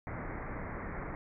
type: low-pass noise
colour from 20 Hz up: pink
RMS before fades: -40 dBFS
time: 0.07-1.15 s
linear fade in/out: 0 ms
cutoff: 2200 Hz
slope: 96 dB/octave
effects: none